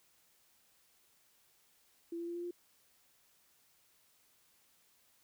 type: tone with pitch steps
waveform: sine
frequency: 337.5 / 340.6 / 343.8 / 347 / 350.2 Hz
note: E4 / F4 / F4 / F4 / F4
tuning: +41 / -43 / -27 / -11 / +5 cents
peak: -38 dBFS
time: 2.12-2.51 s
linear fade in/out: 5 ms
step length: 78 ms
effects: white hiss -70 dBFS RMS until 5.23 s